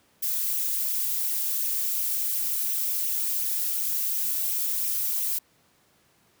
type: noise with flanger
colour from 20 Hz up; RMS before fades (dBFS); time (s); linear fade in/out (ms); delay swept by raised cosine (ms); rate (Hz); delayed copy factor
violet; -27; 0.22-5.39; 10; 0.32 to 4.12; 2.8; +0.55
effects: pink hiss -63 dBFS RMS until 6.4 s + high-pass 100 Hz 12 dB/octave